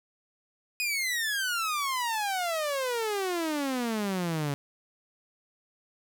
sawtooth exponential sweep, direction down, 2511 to 138.59 Hz, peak -24 dBFS, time 0.8-4.54 s, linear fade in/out 0 ms, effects none

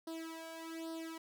sawtooth tone with flanger, 326.2 Hz, E4, 18 cents flat, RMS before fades -45 dBFS, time 0.07-1.18 s, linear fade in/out 5 ms, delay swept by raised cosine 0.21 to 1.31 ms, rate 1.2 Hz, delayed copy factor +0.9, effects none

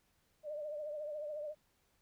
sine tone with vibrato, 600 Hz, D5, 37 cents sharp, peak -39 dBFS, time 0.43-1.55 s, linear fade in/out 50 ms, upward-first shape triangle, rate 14 Hz, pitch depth 69 cents each way, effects pink hiss -75 dBFS RMS until 2.01 s

